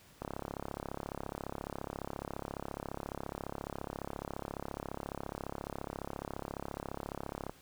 click train, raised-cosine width 1 ms, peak -24 dBFS, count 252, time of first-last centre 0.22-7.495 s, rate 34.5 Hz, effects pink hiss -60 dBFS RMS until 7.61 s

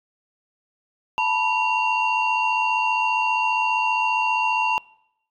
sine tone cluster, 885 / 980 / 2757 Hz, A5 / B5 / F7, +10 / -14 / -23 cents, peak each -22 dBFS, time 1.18-4.78 s, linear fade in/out 0 ms, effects noise-tail reverb RT60 0.8 s tail -24 dB re dry + tanh soft clip ceiling -14 dBFS

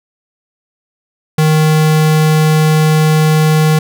square tone, 155.56 Hz, D#3, in tune, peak -8 dBFS, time 1.38-3.79 s, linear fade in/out 5 ms, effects none

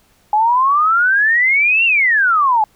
sine exponential two-way sweep, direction up then down, 830.6 to 2794 to 830.6 Hz, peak -10 dBFS, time 0.33-2.64 s, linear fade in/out 2 ms, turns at 1.85 s, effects pink hiss -55 dBFS RMS until 2.75 s

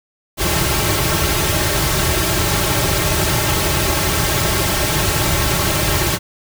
pink noise with comb filter, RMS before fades -17 dBFS, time 0.37-6.19 s, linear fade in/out 50 ms, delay 4.1 ms, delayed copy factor -0.8, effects none

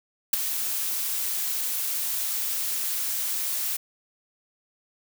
blue noise with ADSR envelope, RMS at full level -17 dBFS, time 0.33-3.77 s, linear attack 6 ms, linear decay 11 ms, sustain -11 dB, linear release 8 ms, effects none

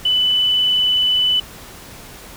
sine tone, 2993 Hz, F#7, 19 cents sharp, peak -13 dBFS, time 0.05-1.4 s, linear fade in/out 5 ms, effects pink hiss -38 dBFS RMS until 2.36 s

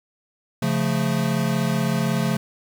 square chord, Db augmented, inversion none, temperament equal, 138.59 / 174.61 / 220 Hz, Db3 / F3 / A3, 0 / 0 / 0 cents, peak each -25 dBFS, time 0.62-2.37 s, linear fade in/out 5 ms, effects 9-bit

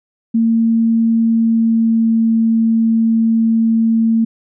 sine tone with pitch glide, 227.5 to 225.9 Hz, A#3 to A3, -42 to +46 cents, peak -10 dBFS, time 0.34-4.25 s, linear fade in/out 10 ms, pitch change -12 cents, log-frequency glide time 1.2-2.23 s, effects none

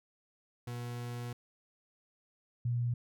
40% pulse / sine tone pair in turn, 120.7 / 120.28 Hz, B2 / B2, -39 / -45 cents, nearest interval unison, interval 6 cents, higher first, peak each -37 / -29 dBFS, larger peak second, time 0.67-1.33 / 2.65-2.94 s, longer first, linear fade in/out 5 ms, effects none

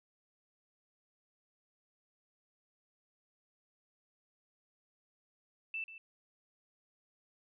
sine tone with echo, 2654 Hz, E7, 11 cents sharp, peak -36 dBFS, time 5.74-5.84 s, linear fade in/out 2 ms, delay 140 ms, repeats 1, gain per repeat -12 dB, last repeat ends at 5.98 s, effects none

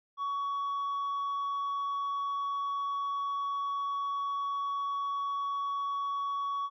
triangle tone with tanh clipping, 1123 Hz, C#6, 22 cents sharp, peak -31 dBFS, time 0.17-6.7 s, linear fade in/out 50 ms, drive 7 dB, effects none

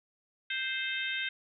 harmonic tone, 523.3 Hz, C5, in tune, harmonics 3 / 4 / 5 / 6 / 7, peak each -36 / -37 / -38 / -39 / -39 dBFS, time 0.5-1.29 s, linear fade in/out 5 ms, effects none

